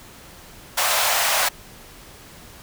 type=high-pass noise; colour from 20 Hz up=pink; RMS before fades=-20 dBFS; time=0.77-1.49 s; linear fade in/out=10 ms; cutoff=580 Hz; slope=48 dB/octave; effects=pink hiss -44 dBFS RMS until 2.62 s